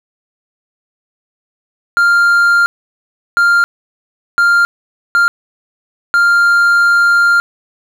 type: tone bursts at uneven times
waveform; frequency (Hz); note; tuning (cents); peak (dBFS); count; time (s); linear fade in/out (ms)
triangle; 1396.9; F6; 0; -5; 5; 1.97-2.66 / 3.37-3.64 / 4.38-4.65 / 5.15-5.28 / 6.14-7.4; 0
effects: none